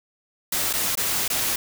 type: noise with dropouts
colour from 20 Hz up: white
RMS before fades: -24 dBFS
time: 0.52-1.56 s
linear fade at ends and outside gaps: 5 ms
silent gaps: 0.73-0.735 / 0.954-0.973 / 1.28-1.3 s
effects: none